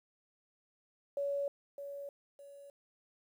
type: tone with echo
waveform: sine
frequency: 564 Hz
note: C#5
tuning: 30 cents sharp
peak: -32 dBFS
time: 1.17-1.48 s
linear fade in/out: 2 ms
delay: 610 ms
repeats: 2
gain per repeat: -9 dB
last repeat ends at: 2.7 s
effects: 11-bit